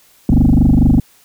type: tone with frequency modulation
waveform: sine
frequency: 150 Hz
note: D3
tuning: 37 cents sharp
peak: -5 dBFS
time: 0.29-1 s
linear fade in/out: 2 ms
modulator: 24.5 Hz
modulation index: 5.2
effects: tanh soft clip ceiling -5 dBFS + white hiss -50 dBFS RMS until 1.24 s